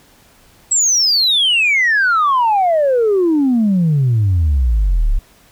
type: exponential sweep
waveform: sine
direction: down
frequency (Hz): 7860 to 32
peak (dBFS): -9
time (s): 0.71-5.19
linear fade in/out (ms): 10
effects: tanh soft clip ceiling -8 dBFS + pink hiss -49 dBFS RMS until 5.51 s